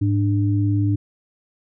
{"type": "tone pair together", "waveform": "sine", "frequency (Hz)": [104.8, 296.4], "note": ["G#2", "D4"], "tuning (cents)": [16, 16], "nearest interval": "octave + tritone", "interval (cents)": 1800, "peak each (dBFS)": [-17, -22], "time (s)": [0.01, 0.96], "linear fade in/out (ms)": 10, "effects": []}